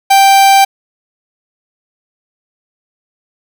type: tone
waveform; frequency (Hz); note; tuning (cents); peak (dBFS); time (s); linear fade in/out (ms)
45% pulse; 784; G5; 0; -4; 0.1-0.65; 10
effects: none